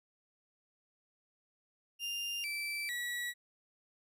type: tone with pitch steps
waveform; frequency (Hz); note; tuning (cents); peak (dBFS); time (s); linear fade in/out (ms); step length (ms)
35% pulse; 2800 / 2327 / 1934.7; F7 / D7 / B6; +4 / -17 / -36; -34; 1.99-3.34; 50; 450
effects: none